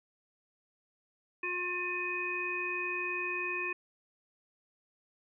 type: harmonic tone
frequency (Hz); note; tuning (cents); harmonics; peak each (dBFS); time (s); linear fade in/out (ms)
357.7; F4; +41; 1 / 3 / 5 / 7; -40 / -41 / -40 / -34; 1.43-3.73; 5
effects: none